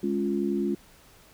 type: chord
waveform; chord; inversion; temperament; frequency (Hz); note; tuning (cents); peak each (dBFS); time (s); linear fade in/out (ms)
sine; Db major; second; equal; 207.7 / 277.2 / 349.2; Ab3 / Db4 / F4; 0 / 0 / 0; -28 / -30 / -28; 0.03-0.75; 5
effects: pink hiss -55 dBFS RMS until 1.33 s